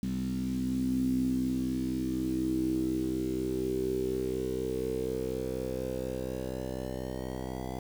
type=tone with low-pass filter sweep; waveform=10% pulse; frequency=64.1 Hz; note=C2; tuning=35 cents flat; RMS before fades=-32 dBFS; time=0.03-7.79 s; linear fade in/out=0 ms; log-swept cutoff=220 to 680 Hz; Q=8.5; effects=8-bit